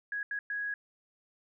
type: tone bursts at uneven times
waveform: sine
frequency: 1661.2 Hz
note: G#6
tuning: in tune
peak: -32 dBFS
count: 3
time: 0.12-0.23 / 0.31-0.39 / 0.5-0.74 s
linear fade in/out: 2 ms
effects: none